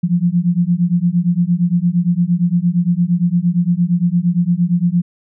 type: beating tone pair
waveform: sine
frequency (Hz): 170.3 / 179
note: F3 / F3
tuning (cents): -43 / +43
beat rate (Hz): 8.7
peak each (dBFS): -15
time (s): 0.03-5.02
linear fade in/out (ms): 10
effects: none